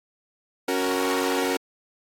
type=chord; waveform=sawtooth; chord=F# major; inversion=second; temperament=equal; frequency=277.2 / 370 / 466.2 Hz; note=C#4 / F#4 / A#4; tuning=0 / 0 / 0 cents; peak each=-23 dBFS; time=0.68-1.57 s; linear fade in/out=5 ms; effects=AAC 48 kbps